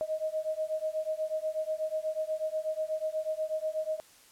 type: beating tone pair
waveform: sine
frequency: 622.3 / 630.5 Hz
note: D#5 / D#5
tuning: 0 / +23 cents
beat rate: 8.2 Hz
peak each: -33 / -33 dBFS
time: 0.01-4 s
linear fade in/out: 0 ms
effects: white hiss -58 dBFS RMS until 4.31 s + low-pass 12000 Hz 12 dB/octave